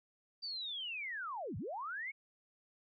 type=linear two-way sweep; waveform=sine; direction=down then up; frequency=4699 to 77.78 to 2254 Hz; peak=-39 dBFS; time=0.42-2.12 s; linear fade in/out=20 ms; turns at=1.57 s; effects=none